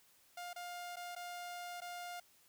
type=tone with dropouts; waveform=sawtooth; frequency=706 Hz; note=F5; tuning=19 cents sharp; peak=-40 dBFS; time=0.37-2.2 s; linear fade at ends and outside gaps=5 ms; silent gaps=0.532-0.56 / 0.959-0.967 / 1.152-1.162 / 1.805-1.817 s; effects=white hiss -68 dBFS RMS until 2.48 s